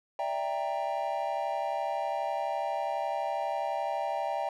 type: chord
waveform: triangle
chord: E half-diminished seventh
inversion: third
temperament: equal with one note detuned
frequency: 587.3 / 659.3 / 789.9 / 932.3 Hz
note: D5 / E5 / G5 / Bb5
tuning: 0 / 0 / +13 / 0 cents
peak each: -34 / -33 / -31 / -35 dBFS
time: 0.19-4.49 s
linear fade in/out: 2 ms
effects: none